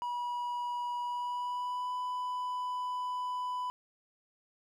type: tone with pitch glide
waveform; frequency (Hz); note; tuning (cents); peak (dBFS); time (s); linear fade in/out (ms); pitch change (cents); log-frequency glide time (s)
triangle; 970 to 996.1; B5 to B5; -31 to +15; -31; 0.02-3.7; 0; +46; 1.01-1.94
effects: none